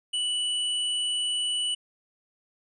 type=tone; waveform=square; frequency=2960 Hz; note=F#7; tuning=in tune; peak=-26 dBFS; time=0.13-1.75 s; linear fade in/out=10 ms; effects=resampled to 24000 Hz